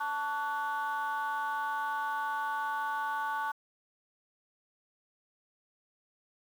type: chord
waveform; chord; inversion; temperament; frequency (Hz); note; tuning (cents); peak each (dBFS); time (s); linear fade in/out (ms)
sine; F# minor; first; equal with one note detuned; 880 / 1131.4 / 1480; A5 / C#6 / F#6; 0 / +35 / 0; -32 / -35 / -35; 0-3.52; 10
effects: tanh soft clip ceiling -26 dBFS + 9-bit